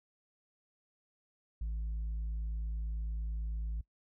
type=tone; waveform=sine; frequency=54.5 Hz; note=A1; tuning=16 cents flat; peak=-31 dBFS; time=1.61-3.81 s; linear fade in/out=5 ms; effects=noise-tail reverb RT60 0.1 s tail -22 dB re dry + tanh soft clip ceiling -33 dBFS

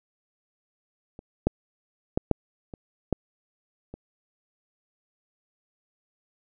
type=clicks; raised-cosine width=2 ms; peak=-28 / -7 / -9 / -6 / -25 / -9 / -25 dBFS; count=7; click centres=1.191 / 1.47 / 2.175 / 2.313 / 2.738 / 3.127 / 3.94 s; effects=none

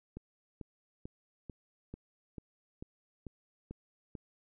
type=click train; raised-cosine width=3 ms; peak=-30 dBFS; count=10; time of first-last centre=0.17-4.152 s; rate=2.26 Hz; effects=none

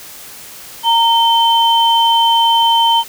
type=tone pair together; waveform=sine; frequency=922 / 3091 Hz; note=A#5 / G7; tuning=-19 / -25 cents; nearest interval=octave + major sixth; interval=2094 cents; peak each=-10 / -13 dBFS; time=0.83-3.04 s; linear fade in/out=50 ms; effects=white hiss -34 dBFS RMS until 3.08 s

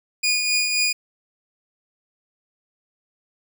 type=tone with tremolo; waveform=20% pulse; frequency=2452 Hz; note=D#7; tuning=26 cents flat; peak=-12 dBFS; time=0.23-0.93 s; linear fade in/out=10 ms; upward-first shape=triangle; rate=3.8 Hz; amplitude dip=45%; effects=none

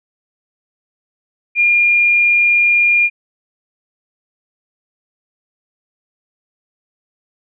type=tone; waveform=sine; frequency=2412 Hz; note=D7; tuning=46 cents sharp; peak=-9 dBFS; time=1.55-3.1 s; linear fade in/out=50 ms; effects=none

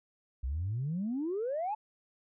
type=exponential sweep; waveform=sine; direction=up; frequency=59.9 to 883 Hz; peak=-30 dBFS; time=0.43-1.75 s; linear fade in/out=10 ms; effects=tanh soft clip ceiling -27 dBFS

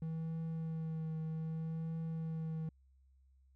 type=tone with vibrato; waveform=triangle; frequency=160.8 Hz; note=E3; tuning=43 cents flat; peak=-35 dBFS; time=0.02-2.69 s; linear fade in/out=2 ms; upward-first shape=triangle; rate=0.64 Hz; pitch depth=22 cents each way; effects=added 66 Hz sine -64 dBFS peak until 3.55 s

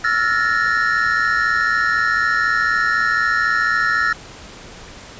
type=tone cluster; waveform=triangle; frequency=1330 / 1414 / 1735 / 1849 Hz; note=E6 / F6 / A6 / A#6; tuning=+15 / +21 / -25 / -15 cents; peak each=-19 dBFS; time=0.04-4.13 s; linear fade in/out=5 ms; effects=pink hiss -38 dBFS RMS until 5.19 s + resampled to 16000 Hz

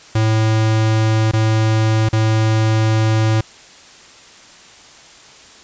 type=tone with dropouts; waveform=square; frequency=110 Hz; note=A2; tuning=in tune; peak=-13 dBFS; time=0.15-3.41 s; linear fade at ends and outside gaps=5 ms; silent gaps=1.314-1.334 / 2.089-2.129 s; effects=white hiss -42 dBFS RMS until 5.63 s + resampled to 16000 Hz

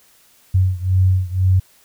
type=beating tone pair; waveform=sine; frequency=92.5 / 94.5 Hz; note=F#2 / F#2; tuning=0 / +37 cents; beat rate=2 Hz; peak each=-15 / -17 dBFS; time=0.54-1.6 s; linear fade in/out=10 ms; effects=white hiss -53 dBFS RMS until 1.84 s

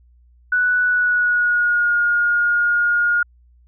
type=tone with pitch glide; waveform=sine; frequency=1480 to 1427.1 Hz; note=F#6 to F6; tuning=0 to +37 cents; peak=-14 dBFS; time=0.52-3.23 s; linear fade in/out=5 ms; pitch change=-63 cents; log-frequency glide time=0.84-1.95 s; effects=added 60 Hz sine -49 dBFS peak until 3.67 s

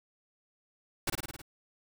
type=noise with echo; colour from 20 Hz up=pink; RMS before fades=-30 dBFS; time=1.07-1.1 s; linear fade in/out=5 ms; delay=53 ms; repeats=6; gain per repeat=-3 dB; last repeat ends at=1.418 s; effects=none

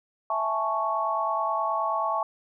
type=chord; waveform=sine; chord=A major seventh; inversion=second; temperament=equal; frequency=659.3 / 830.6 / 880 / 1108.7 Hz; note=E5 / G#5 / A5 / C#6; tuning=0 / 0 / 0 / 0 cents; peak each=-30 / -33 / -30 / -27 dBFS; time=0.3-2.23 s; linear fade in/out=2 ms; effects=none

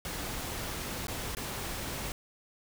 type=noise with dropouts; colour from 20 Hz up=pink; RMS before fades=-37 dBFS; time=0.05-2.12 s; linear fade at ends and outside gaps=1 ms; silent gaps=1.07-1.082 / 1.35-1.369 s; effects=none

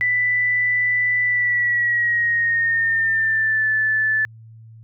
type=tone with pitch glide; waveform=sine; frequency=1984 to 1747.2 Hz; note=B6 to A6; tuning=+7 to -13 cents; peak=-16 dBFS; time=0.01-4.25 s; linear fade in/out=0 ms; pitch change=-220 cents; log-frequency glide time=1.23-3.68 s; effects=added 112 Hz sine -40 dBFS peak until 4.83 s

